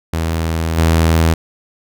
sawtooth tone with level steps, 81.6 Hz, E2, 17 cents flat, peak -12 / -6 dBFS, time 0.13-1.34 s, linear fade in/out 5 ms, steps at 0.77 s, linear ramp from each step 20 ms, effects none

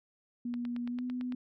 sine tone with pitch glide, 241 to 249.4 Hz, B3 to B3, -42 to +17 cents, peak -33 dBFS, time 0.45-1.35 s, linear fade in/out 5 ms, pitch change +59 cents, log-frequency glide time 0.88-1.03 s
click train, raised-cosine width 0.3 ms, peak -31 dBFS, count 8, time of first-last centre 0.54-1.323 s, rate 8.94 Hz
effects none

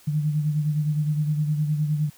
sine beating tone pair, 150 / 159.7 Hz, D3 / D#3, +37 / +45 cents, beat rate 9.7 Hz, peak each -21 / -30 dBFS, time 0.07-2.1 s, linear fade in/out 10 ms, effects white hiss -53 dBFS RMS until 2.17 s

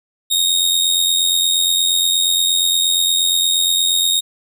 sawtooth tone with amplitude modulation, 3729 Hz, A#7, in tune, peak -8 dBFS, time 0.3-4.21 s, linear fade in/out 20 ms, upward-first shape sine, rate 88.5 Hz, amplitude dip 55%, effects none

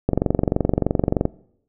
click train, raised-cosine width 2 ms, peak -4 dBFS, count 28, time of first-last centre 0.09-1.254 s, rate 23.2 Hz, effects noise-tail reverb RT60 0.7 s tail -21 dB re dry

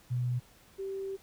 sine tone pair in turn, 123.47 / 388.4 Hz, B2 / G4, 0 / -16 cents, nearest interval octave + minor sixth, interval 1984 cents, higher second, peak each -28 / -34 dBFS, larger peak first, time 0.1-0.4 / 0.78-1.17 s, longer second, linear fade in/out 20 ms, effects pink hiss -60 dBFS RMS until 1.22 s

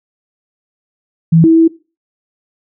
sine tone with pitch steps, 163.9 / 325.5 / 327.5 Hz, E3 / E4 / E4, -10 / -22 / -11 cents, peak -4 dBFS, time 1.32-1.68 s, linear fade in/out 10 ms, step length 120 ms, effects noise-tail reverb RT60 0.3 s tail -19 dB re dry

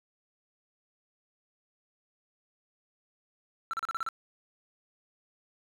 triangle tone bursts, 1341 Hz, E6, 29 cents sharp, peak -28 dBFS, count 7, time 3.71-4.088 s, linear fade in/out 0 ms, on 24 ms, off 35 ms, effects none

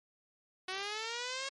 5% pulse linear sweep, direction up, 368.3 to 549 Hz, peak -25 dBFS, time 0.68-1.49 s, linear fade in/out 5 ms, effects low-pass 8000 Hz 12 dB/octave + MP3 48 kbps

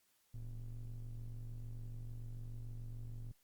triangle ring-modulated tone, 69.1 Hz, C#2, 5 cents flat, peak -38 dBFS, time 0.34-3.32 s, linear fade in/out 5 ms, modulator 45.7 Hz, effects white hiss -75 dBFS RMS until 3.43 s + Opus 48 kbps

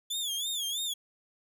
sawtooth tone with vibrato, 3430 Hz, A7, 45 cents flat, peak -28 dBFS, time 0.1-0.94 s, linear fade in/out 10 ms, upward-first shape sine, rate 3.1 Hz, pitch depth 130 cents each way, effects none

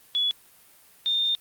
sine tone pair in turn, 3400 / 3628 Hz, G#7 / A#7, +40 / -48 cents, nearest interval minor second, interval 112 cents, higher second, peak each -21 dBFS, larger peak neither, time 0.15-0.31 / 1.06-1.35 s, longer second, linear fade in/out 0 ms, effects white hiss -55 dBFS RMS until 1.4 s + Opus 32 kbps

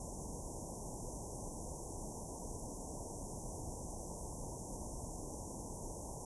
pink band-stop noise, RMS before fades -45 dBFS, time 0-6.25 s, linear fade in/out 2 ms, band 1000 to 5700 Hz, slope 96 dB/octave, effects resampled to 24000 Hz

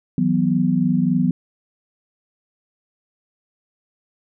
sine chord, E suspended second, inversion none, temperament equal with one note detuned, 161.61 / 185 / 246.9 Hz, E3 / F#3 / B3, -34 / 0 / 0 cents, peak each -21 / -19 / -19 dBFS, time 0.18-1.31 s, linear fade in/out 2 ms, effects none

